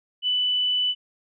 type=tone; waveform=sine; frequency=2986 Hz; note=F#7; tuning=15 cents sharp; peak=-20 dBFS; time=0.22-0.95 s; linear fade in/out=50 ms; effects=none